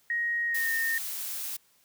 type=tone with pitch glide; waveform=sine; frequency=1880 to 1831.8 Hz; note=A#6 to A#6; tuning=+14 to -31 cents; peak=-26 dBFS; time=0.1-0.98 s; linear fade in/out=2 ms; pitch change=-45 cents; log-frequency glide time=0.47-0.69 s
type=noise; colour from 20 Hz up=blue; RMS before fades=-35 dBFS; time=0.54-1.57 s; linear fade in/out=10 ms
effects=white hiss -65 dBFS RMS until 1.84 s + high-pass 60 Hz 12 dB/octave